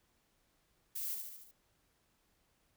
violet noise with echo, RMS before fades -40 dBFS, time 0.95-1.15 s, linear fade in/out 10 ms, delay 73 ms, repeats 5, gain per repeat -4 dB, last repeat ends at 1.515 s, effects pink hiss -75 dBFS RMS until 2.76 s

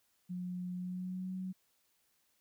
sine tone with pitch glide, 180 to 186.35 Hz, F#3 to F#3, -47 to +13 cents, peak -37 dBFS, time 0.29-1.53 s, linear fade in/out 20 ms, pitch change +60 cents, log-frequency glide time 0.75-1.34 s, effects white hiss -75 dBFS RMS until 2.4 s

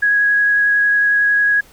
sine tone with vibrato, 1661.2 Hz, G#6, in tune, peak -11 dBFS, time 0.02-1.61 s, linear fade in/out 10 ms, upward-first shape triangle, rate 11 Hz, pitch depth 10 cents each way, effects pink hiss -47 dBFS RMS until 1.72 s

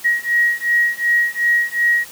sine beating tone pair, 1895 / 1897.7 Hz, A#6 / A#6, +28 / +30 cents, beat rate 2.7 Hz, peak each -17 dBFS, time 0.04-2.05 s, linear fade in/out 20 ms, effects white hiss -38 dBFS RMS until 2.11 s + high-pass 100 Hz 12 dB/octave

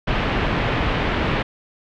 pink low-pass noise, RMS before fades -21 dBFS, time 0.07-1.43 s, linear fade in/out 10 ms, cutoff 3100 Hz, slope 24 dB/octave, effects none

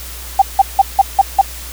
sine tone bursts, 784 Hz, G5, in tune, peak -3 dBFS, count 6, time 0.39-1.414 s, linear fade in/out 5 ms, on 29 ms, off 170 ms, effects added 60 Hz sine -30 dBFS peak until 1.72 s + white hiss -31 dBFS RMS until 1.72 s

